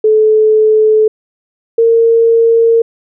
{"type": "tone pair in turn", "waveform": "sine", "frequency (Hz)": [432.9, 458.6], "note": ["A4", "A#4"], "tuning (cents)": [-28, -28], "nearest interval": "minor second", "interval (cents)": 100, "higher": "second", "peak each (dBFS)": -5, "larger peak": "neither", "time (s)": [[0.04, 1.08], [1.78, 2.82]], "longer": "neither", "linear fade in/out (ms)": 5, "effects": []}